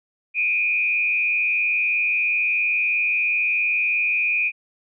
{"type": "tone with frequency modulation", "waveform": "sine", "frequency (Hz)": 2448, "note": "D#7", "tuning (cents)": -29, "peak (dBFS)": -18, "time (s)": [0.34, 4.52], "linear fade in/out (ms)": 50, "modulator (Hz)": 105, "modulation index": 0.86, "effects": []}